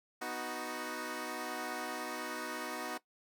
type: chord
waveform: 10% pulse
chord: B major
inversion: none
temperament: equal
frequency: 246.9 / 311.1 / 370 Hz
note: B3 / D#4 / F#4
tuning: 0 / 0 / 0 cents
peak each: -35 / -34 / -34 dBFS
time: 0.21-2.98 s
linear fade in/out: 10 ms
effects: noise-tail reverb RT60 0.1 s tail -17 dB re dry